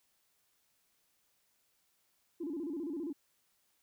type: tone with vibrato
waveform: sine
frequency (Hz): 311.2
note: D#4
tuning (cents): 0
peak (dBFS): -35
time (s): 2.4-3.13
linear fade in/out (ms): 10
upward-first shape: square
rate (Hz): 15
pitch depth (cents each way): 160
effects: tanh soft clip ceiling -31 dBFS + white hiss -75 dBFS RMS until 3.82 s